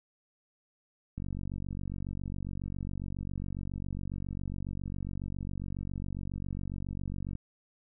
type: click train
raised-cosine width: 5 ms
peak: -25 dBFS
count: 293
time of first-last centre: 1.18-7.353 s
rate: 47.3 Hz
effects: none